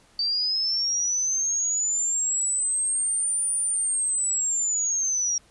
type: linear two-way sweep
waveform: sine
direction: up then down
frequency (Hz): 4600 to 9397 to 5630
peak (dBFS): -22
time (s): 0.19-5.38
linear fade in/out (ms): 2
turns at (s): 3.53
effects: pink hiss -58 dBFS RMS until 5.5 s + resampled to 24000 Hz